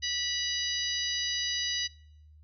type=harmonic tone with a mistuned harmonic; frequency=975 Hz; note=B5; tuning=23 cents flat; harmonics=2 / 3 / 4 / 5 / 6; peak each=-37 / -35 / -35 / -34 / -37 dBFS; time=0.02-1.88 s; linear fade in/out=20 ms; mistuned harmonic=6; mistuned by=+31 cents; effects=noise-tail reverb RT60 0.7 s tail -24 dB re dry + added 76 Hz sine -52 dBFS peak until 2.43 s